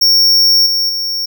square tone with level steps, 5500 Hz, F8, 27 cents flat, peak -7 / -12 / -16 dBFS, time 0.01-1.26 s, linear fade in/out 10 ms, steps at 0.66 / 0.89 s, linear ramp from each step 5 ms, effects none

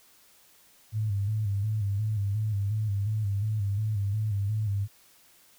sine tone with vibrato, 103.83 Hz, G#2, in tune, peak -25 dBFS, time 0.92-4.88 s, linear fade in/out 50 ms, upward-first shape square, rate 2.8 Hz, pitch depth 69 cents each way, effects white hiss -59 dBFS RMS until 5.58 s

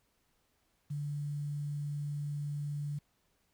sine tone with quantisation, 145.8 Hz, D3, 12 cents flat, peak -34 dBFS, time 0.9-2.99 s, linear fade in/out 10 ms, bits 10, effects pink hiss -75 dBFS RMS until 3.53 s

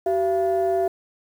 sine tone pair together, 382 / 680.6 Hz, G4 / F5, -45 / -45 cents, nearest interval minor seventh, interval 1000 cents, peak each -20 dBFS, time 0.06-0.88 s, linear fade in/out 5 ms, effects tanh soft clip ceiling -14 dBFS + 8-bit

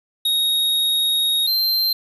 square tone pair in turn, 3755 / 4141 Hz, A#7 / C8, +12 / -19 cents, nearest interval major second, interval 169 cents, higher second, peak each -17 dBFS, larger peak neither, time 0.25-1.47 / 1.47-1.93 s, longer first, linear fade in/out 5 ms, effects resampled to 32000 Hz + 9-bit

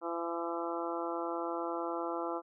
harmonic tone with a mistuned harmonic, 169.2 Hz, E3, 45 cents sharp, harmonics 2 / 3 / 4 / 5 / 6 / 7 / 8, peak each -38 / -40 / -41 / -42 / -43 / -43 / -44 dBFS, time 0.01-2.42 s, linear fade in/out 50 ms, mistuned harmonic 8, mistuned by -18 cents, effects none

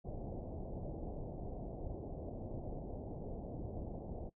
pink low-pass noise, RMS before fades -44 dBFS, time 0.04-4.3 s, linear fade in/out 20 ms, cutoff 740 Hz, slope 48 dB/octave, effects noise-tail reverb RT60 0.1 s tail -21 dB re dry

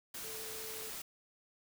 sine tone in noise, 440 Hz, A4, in tune, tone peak -49 dBFS, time 0.24-0.9 s, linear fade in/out 5 ms, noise white, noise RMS -44 dBFS, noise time 0.14-1.02 s, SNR -8 dB, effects none

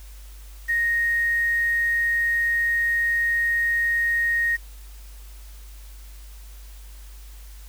sine tone with quantisation, 1864.7 Hz, A#6, in tune, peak -19 dBFS, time 0.68-4.57 s, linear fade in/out 20 ms, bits 7, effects added 50 Hz sine -39 dBFS peak until 7.68 s + white hiss -51 dBFS RMS until 7.68 s

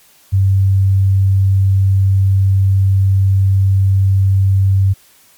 sine tone, 96.8 Hz, G2, 21 cents flat, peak -8 dBFS, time 0.32-4.94 s, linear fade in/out 20 ms, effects white hiss -48 dBFS RMS until 5.37 s + MP3 96 kbps

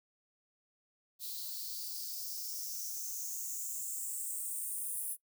violet noise with high-pass filter sweep, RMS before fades -40 dBFS, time 1.19-5.17 s, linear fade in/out 50 ms, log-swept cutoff 4000 to 10000 Hz, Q 5.7, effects noise-tail reverb RT60 0.1 s tail -20 dB re dry

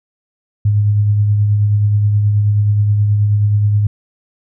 sine tone with tremolo, 103.83 Hz, G#2, in tune, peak -8 dBFS, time 0.65-3.87 s, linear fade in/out 5 ms, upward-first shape triangle, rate 9.4 Hz, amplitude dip 35%, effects none

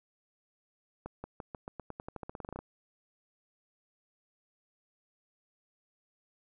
accelerating click train, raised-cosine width 1 ms, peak -26 dBFS, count 19, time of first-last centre 1.06-2.59 s, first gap 180 ms, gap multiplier 0.9, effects none

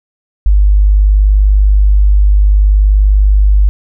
sine tone, 50.3 Hz, G1, 45 cents sharp, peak -4 dBFS, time 0.46-3.69 s, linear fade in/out 0 ms, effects none

